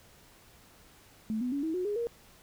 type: tone with pitch steps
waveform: sine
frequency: 219 / 248.7 / 282.4 / 320.6 / 364.1 / 413.4 / 469.4 Hz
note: A3 / B3 / C#4 / E4 / F#4 / G#4 / A#4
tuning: -8 / +12 / +32 / -48 / -28 / -8 / +12 cents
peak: -29 dBFS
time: 1.3-2.07 s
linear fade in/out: 0 ms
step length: 110 ms
effects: pink hiss -58 dBFS RMS until 2.42 s